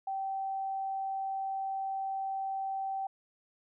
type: tone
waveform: sine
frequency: 775 Hz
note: G5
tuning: 20 cents flat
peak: -32 dBFS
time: 0.07-3.07 s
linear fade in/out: 5 ms
effects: none